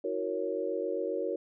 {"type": "chord", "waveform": "sine", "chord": "F# dominant seventh", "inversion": "third", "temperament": "equal with one note detuned", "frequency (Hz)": [322.8, 370, 466.2, 554.4], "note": ["E4", "F#4", "A#4", "C#5"], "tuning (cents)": [-36, 0, 0, 0], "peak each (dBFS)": [-38, -35, -34, -35], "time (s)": [0.04, 1.36], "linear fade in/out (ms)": 5, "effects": []}